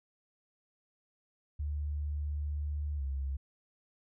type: tone with pitch glide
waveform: sine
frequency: 73.7 to 67.97 Hz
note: D2 to C#2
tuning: +7 to -33 cents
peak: -32 dBFS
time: 1.59-3.37 s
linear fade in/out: 10 ms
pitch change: -140 cents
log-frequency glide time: 2.97-3.02 s
effects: none